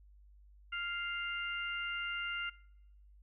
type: harmonic tone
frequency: 698.5 Hz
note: F5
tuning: in tune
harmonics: 2 / 3 / 4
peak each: -39 / -42 / -41 dBFS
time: 0.72-2.5 s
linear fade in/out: 10 ms
effects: noise-tail reverb RT60 0.8 s tail -22 dB re dry + added 50 Hz sine -57 dBFS peak until 3.22 s